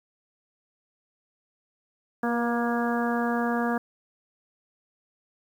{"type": "harmonic tone with a mistuned harmonic", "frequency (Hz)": 236.4, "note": "A#3", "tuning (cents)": 24, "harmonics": [1, 2, 3, 4, 5, 6, 7], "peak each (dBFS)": [-26, -31, -31, -35, -35, -37, -34], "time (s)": [2.23, 3.78], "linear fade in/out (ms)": 5, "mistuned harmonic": 2, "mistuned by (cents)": 16, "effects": ["9-bit"]}